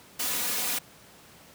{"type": "noise with comb filter", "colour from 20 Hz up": "white", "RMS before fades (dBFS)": -29, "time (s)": [0.19, 0.79], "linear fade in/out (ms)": 10, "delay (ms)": 4.1, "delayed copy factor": 0.9, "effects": ["pink hiss -52 dBFS RMS until 1.54 s", "high-pass 100 Hz 12 dB/octave"]}